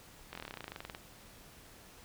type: slowing click train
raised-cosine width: 0.3 ms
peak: -26 dBFS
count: 19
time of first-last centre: 0.33-0.949 s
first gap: 22 ms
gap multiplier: 1.05
effects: pink hiss -56 dBFS RMS until 2.04 s